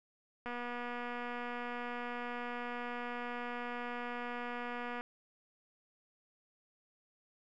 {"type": "click train", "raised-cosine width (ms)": 0.5, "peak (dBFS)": -27, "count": 1102, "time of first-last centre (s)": [0.46, 5.01], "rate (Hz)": 242, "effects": []}